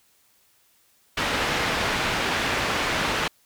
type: low-pass noise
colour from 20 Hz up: white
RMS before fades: -25 dBFS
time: 1.17-3.28 s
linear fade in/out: 5 ms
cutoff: 2500 Hz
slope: 12 dB/octave
effects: white hiss -62 dBFS RMS until 3.45 s